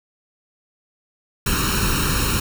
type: noise with comb filter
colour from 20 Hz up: pink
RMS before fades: -20 dBFS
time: 1.46-2.4 s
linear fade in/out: 5 ms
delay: 0.73 ms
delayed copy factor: +0.85
effects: none